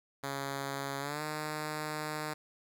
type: tone with pitch glide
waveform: 5% pulse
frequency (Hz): 138.59 to 152.89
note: C#3 to D#3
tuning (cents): 0 to -30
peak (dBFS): -24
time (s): 0.23-2.34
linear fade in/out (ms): 10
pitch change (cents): +170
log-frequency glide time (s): 0.99-1.22
effects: none